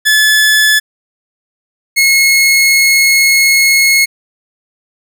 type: tone pair in turn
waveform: sawtooth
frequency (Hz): 1724 / 2172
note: A6 / C#7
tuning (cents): -36 / -36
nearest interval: major third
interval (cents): 400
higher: second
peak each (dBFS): -3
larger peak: neither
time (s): 0.05-0.8 / 1.96-4.06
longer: second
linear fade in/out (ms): 20
effects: none